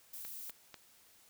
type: noise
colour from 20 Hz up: violet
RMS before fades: -46 dBFS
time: 0.13-0.51 s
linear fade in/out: 5 ms
type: click train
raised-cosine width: 0.2 ms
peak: -30 dBFS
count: 3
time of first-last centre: 0.25-0.743 s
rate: 4.06 Hz
effects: white hiss -64 dBFS RMS until 1.29 s